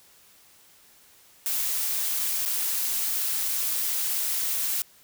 blue noise with dropouts, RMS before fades -27 dBFS, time 1.46-4.82 s, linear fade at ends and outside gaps 0 ms, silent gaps 2.452-2.459 s, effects white hiss -56 dBFS RMS until 5.03 s

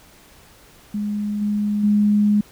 sine tone with level steps, 207.7 Hz, G#3, in tune, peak -21 / -18 / -13 dBFS, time 0.94-2.41 s, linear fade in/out 5 ms, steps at 1.41 / 1.83 s, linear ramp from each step 10 ms, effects pink hiss -49 dBFS RMS until 2.51 s

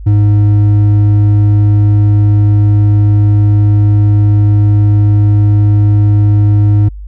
sine tone with hard clipping, 103.5 Hz, G#2, 5 cents flat, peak -6 dBFS, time 0.06-6.89 s, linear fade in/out 10 ms, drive 5 dB, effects added 50 Hz sine -23 dBFS peak until 7.07 s

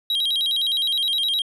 triangle tone with vibrato, 3520 Hz, A7, in tune, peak -18 dBFS, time 0.1-1.42 s, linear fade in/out 2 ms, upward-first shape square, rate 9.7 Hz, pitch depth 160 cents each way, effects resampled to 32000 Hz

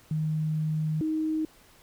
sine tone pair in turn, 155.56 / 313.7 Hz, D#3 / D#4, 0 / +14 cents, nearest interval octave, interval 1214 cents, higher second, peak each -25 dBFS, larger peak neither, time 0.11-1.01 / 1.01-1.45 s, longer first, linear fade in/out 2 ms, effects pink hiss -57 dBFS RMS until 1.82 s

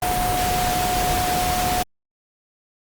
sine tone in noise, 725 Hz, F#5, 35 cents flat, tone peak -21 dBFS, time 0.02-1.83 s, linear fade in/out 5 ms, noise pink, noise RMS -24 dBFS, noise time 0.02-1.83 s, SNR 0 dB, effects Opus 32 kbps

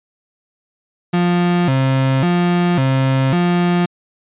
35% pulse tone with vibrato, 152.9 Hz, D#3, 30 cents flat, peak -11 dBFS, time 1.13-3.86 s, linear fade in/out 10 ms, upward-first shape square, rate 0.91 Hz, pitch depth 240 cents each way, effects resampled to 8000 Hz

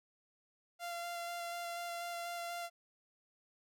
sawtooth tone with vibrato, 690 Hz, F5, 21 cents flat, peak -36 dBFS, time 0.79-2.7 s, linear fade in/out 50 ms, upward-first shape square, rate 4.1 Hz, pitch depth 9 cents each way, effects none

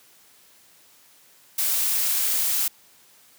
blue noise, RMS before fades -23 dBFS, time 1.58-2.68 s, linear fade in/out 5 ms, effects white hiss -55 dBFS RMS until 3.38 s + high-pass 100 Hz 12 dB/octave

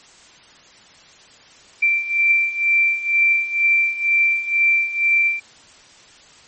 sine beating tone pair, 2349 / 2351.1 Hz, D7 / D7, 0 / +1 cents, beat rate 2.1 Hz, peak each -20 / -16 dBFS, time 1.82-5.4 s, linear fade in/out 10 ms, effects white hiss -47 dBFS RMS until 6.47 s + MP3 32 kbps

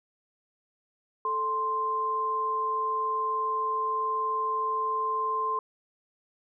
sine tone pair together, 439.2 / 1046.5 Hz, A4 / C6, -3 / 0 cents, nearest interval octave + minor third, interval 1503 cents, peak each -35 / -26 dBFS, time 1.25-5.59 s, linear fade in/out 2 ms, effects none

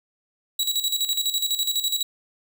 sawtooth tone with tremolo, 3889 Hz, B7, 27 cents flat, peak -17 dBFS, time 0.59-2.03 s, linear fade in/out 5 ms, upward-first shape square, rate 12 Hz, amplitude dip 65%, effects none

